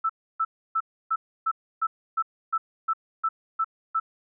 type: tone bursts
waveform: sine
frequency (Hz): 1318.5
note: E6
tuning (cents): 0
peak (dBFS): -21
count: 12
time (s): 0.04-4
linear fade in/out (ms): 10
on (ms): 55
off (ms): 300
effects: none